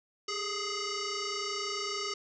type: tone with frequency modulation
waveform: sine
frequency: 2102 Hz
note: C7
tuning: 7 cents sharp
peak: -32 dBFS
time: 0.28-2.14 s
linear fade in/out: 5 ms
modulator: 835 Hz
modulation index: 4.7
effects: none